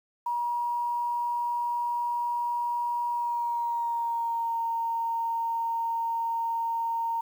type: tone with pitch glide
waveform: sine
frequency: 956 to 920.8 Hz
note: A#5 to A#5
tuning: +43 to -22 cents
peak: -26 dBFS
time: 0.26-7.21 s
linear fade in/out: 5 ms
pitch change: -65 cents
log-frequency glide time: 3.09-4.59 s
effects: 9-bit